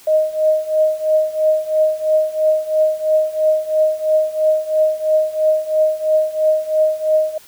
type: tone with tremolo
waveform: sine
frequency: 622.3 Hz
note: D#5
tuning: in tune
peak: -9 dBFS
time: 0.07-7.38 s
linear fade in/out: 5 ms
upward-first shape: triangle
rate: 3 Hz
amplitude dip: 90%
effects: white hiss -45 dBFS RMS until 7.47 s